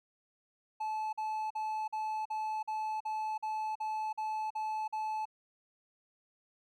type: tone bursts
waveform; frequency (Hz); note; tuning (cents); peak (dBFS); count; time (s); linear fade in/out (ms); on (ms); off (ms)
triangle; 866; A5; -28; -31; 12; 0.8-5.255; 10; 330; 45
effects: none